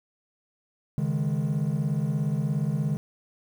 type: chord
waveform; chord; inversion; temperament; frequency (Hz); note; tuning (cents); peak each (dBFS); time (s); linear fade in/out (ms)
triangle; C# suspended second; none; equal; 138.59 / 155.56 / 207.7; C#3 / D#3 / G#3; 0 / 0 / 0; -25 / -24 / -28; 0.98-2.97; 0
effects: tanh soft clip ceiling -17 dBFS + 9-bit